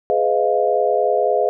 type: chord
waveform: sine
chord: F half-diminished seventh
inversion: first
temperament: just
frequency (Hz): 419.1 / 502.9 / 628.6 / 698.5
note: Ab4 / Cb5 / Eb5 / F5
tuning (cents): +16 / +31 / +18 / 0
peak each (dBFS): -20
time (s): 0.1-1.49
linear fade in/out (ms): 0
effects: none